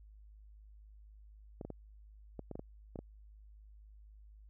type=clicks; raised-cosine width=2 ms; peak=-29 dBFS; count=9; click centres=1.612 / 1.65 / 1.703 / 2.393 / 2.513 / 2.555 / 2.594 / 2.958 / 2.99 s; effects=added 52 Hz sine -54 dBFS peak until 4.49 s